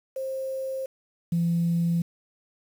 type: tone pair in turn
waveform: sine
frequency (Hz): 530 / 169.71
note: C5 / F3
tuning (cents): +22 / -49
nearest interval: octave + minor sixth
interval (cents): 1971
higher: first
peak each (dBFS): -28 / -20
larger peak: second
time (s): 0.16-0.86 / 1.32-2.02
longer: neither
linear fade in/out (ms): 5
effects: tanh soft clip ceiling -17 dBFS + 8-bit